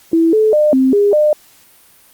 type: tone with pitch steps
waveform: sine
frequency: 329.1 / 433.9 / 603 / 262.2 / 407.7 / 603 Hz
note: E4 / A4 / D5 / C4 / G#4 / D5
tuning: -3 / -24 / +46 / +4 / -32 / +46 cents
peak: -8 dBFS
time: 0.13-1.33 s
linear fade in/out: 2 ms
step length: 200 ms
effects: white hiss -47 dBFS RMS until 2.13 s + Opus 48 kbps